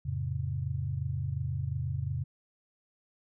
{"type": "chord", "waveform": "sine", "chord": "F augmented", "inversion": "none", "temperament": "equal with one note detuned", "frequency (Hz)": [87.31, 110, 135.74], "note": ["F2", "A2", "C#3"], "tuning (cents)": [0, 0, -36], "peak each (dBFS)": [-35, -36, -33], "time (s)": [0.05, 2.24], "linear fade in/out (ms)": 10, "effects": []}